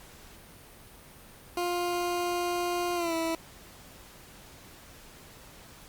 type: tone with pitch glide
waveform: 20% pulse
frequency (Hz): 351.7 to 328.1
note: F4 to E4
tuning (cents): +12 to -8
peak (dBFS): -23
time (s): 1.57-3.35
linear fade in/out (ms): 2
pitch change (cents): -120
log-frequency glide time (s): 2.95-3.14
effects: pink hiss -51 dBFS RMS until 5.88 s + Opus 48 kbps